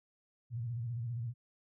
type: tone with vibrato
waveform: sine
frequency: 118.1 Hz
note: A#2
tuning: 23 cents sharp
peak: -35 dBFS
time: 0.5-1.34 s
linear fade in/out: 50 ms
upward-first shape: square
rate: 15 Hz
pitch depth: 77 cents each way
effects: none

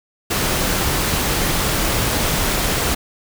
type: noise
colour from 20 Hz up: pink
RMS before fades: -19 dBFS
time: 0.3-2.95 s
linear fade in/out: 10 ms
effects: none

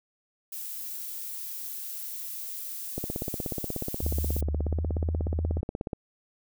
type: noise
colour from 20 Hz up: violet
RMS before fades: -37 dBFS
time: 0.52-4.41 s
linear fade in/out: 5 ms
type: click train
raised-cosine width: 2 ms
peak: -18 dBFS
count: 50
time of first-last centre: 2.98-5.932 s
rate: 16.6 Hz
type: tone with pitch glide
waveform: sine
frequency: 75 to 80.38 Hz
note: D2 to E2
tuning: +37 to -43 cents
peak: -26 dBFS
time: 4.02-5.61 s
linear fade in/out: 10 ms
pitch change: +120 cents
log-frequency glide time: 4.59-4.81 s
effects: none

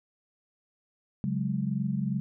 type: chord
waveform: sine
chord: C# suspended fourth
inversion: none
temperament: equal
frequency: 138.59 / 185 / 207.7 Hz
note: C#3 / F#3 / G#3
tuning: 0 / 0 / 0 cents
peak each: -31 dBFS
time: 1.24-2.2 s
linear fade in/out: 0 ms
effects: none

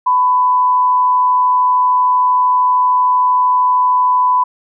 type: tone with frequency modulation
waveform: sine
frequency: 1000 Hz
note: B5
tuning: 21 cents sharp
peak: -9 dBFS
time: 0.06-4.44 s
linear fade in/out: 10 ms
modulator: 113 Hz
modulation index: 0.25
effects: none

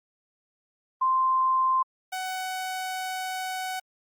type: tone pair in turn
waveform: sine / sawtooth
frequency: 1044 / 747.7 Hz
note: C6 / F#5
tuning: -4 / +18 cents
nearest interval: tritone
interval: 578 cents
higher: first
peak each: -20 / -26 dBFS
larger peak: first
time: 1.01-1.83 / 2.12-3.8 s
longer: second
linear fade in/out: 10 ms
effects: Opus 32 kbps

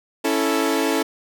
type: chord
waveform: sawtooth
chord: A major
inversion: first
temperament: equal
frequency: 277.2 / 329.6 / 440 Hz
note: C#4 / E4 / A4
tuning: 0 / 0 / 0 cents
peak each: -19 dBFS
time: 0.24-1.03 s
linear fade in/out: 10 ms
effects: none

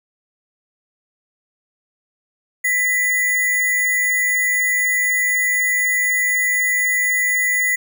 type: tone with sample-and-hold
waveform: sine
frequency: 1984 Hz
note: B6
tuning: 7 cents sharp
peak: -15 dBFS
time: 2.64-7.76 s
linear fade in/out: 10 ms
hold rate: 8820 Hz
effects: none

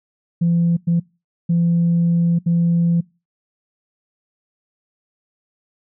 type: tone bursts at uneven times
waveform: sine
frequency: 170 Hz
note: F3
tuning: 46 cents flat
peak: -12 dBFS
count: 4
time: 0.41-0.77 / 0.87-1 / 1.49-2.39 / 2.46-3.01 s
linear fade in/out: 10 ms
effects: noise-tail reverb RT60 0.3 s tail -25 dB re dry + tanh soft clip ceiling -10 dBFS

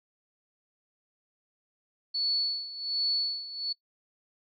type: tone with tremolo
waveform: sine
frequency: 4430 Hz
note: C#8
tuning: 2 cents flat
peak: -24 dBFS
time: 2.14-3.73 s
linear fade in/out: 10 ms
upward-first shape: sine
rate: 1.3 Hz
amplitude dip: 80%
effects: noise-tail reverb RT60 0.1 s tail -22 dB re dry

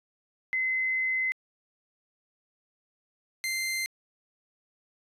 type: tone pair in turn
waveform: sine / sawtooth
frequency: 2049 / 2084 Hz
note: C7 / C7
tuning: -37 / -7 cents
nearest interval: unison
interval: 30 cents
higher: second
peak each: -25 dBFS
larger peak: neither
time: 0.53-1.32 / 3.44-3.86 s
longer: first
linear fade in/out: 0 ms
effects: resampled to 32000 Hz

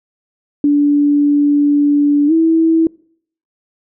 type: tone with pitch glide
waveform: sine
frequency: 289.9 to 325.4 Hz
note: D4 to E4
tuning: -22 to -22 cents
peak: -8 dBFS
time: 0.64-2.87 s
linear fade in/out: 2 ms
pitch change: +200 cents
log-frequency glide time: 2.27-2.32 s
effects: noise-tail reverb RT60 0.6 s tail -25 dB re dry

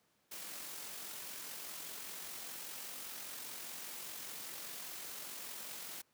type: noise with amplitude modulation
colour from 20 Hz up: white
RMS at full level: -45 dBFS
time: 0.31-6.02 s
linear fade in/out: 10 ms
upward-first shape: sine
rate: 45 Hz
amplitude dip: 30%
effects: pink hiss -75 dBFS RMS until 6.13 s + high-pass 150 Hz 12 dB/octave

